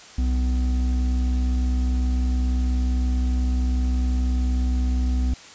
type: tone pair together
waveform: triangle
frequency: 62.9 / 251.6 Hz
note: B1 / B3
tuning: +32 / +32 cents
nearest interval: 2 octaves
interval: 2400 cents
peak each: -17 / -28 dBFS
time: 0.18-5.34 s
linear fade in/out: 5 ms
effects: white hiss -44 dBFS RMS until 5.54 s + resampled to 16000 Hz